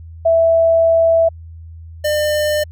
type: tone pair in turn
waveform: sine / square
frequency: 659.3 / 601.5 Hz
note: E5 / D5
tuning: 0 / +41 cents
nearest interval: major second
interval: 159 cents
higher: first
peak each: -9 / -15 dBFS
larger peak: first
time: 0.25-1.29 / 2.04-2.64 s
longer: first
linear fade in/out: 10 ms
effects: added 82 Hz sine -32 dBFS peak until 2.71 s